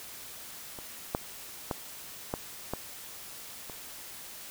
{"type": "clicks", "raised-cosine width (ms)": 1, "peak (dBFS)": [-28, -13, -16, -16, -17, -28], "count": 6, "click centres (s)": [0.788, 1.149, 1.712, 2.339, 2.736, 3.698], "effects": ["white hiss -45 dBFS RMS until 4.5 s"]}